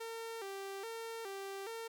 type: tone with vibrato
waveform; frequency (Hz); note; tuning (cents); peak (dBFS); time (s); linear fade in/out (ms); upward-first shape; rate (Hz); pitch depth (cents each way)
sawtooth; 422.4; G#4; +29; -38; 0-1.88; 10; square; 1.2; 130
effects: none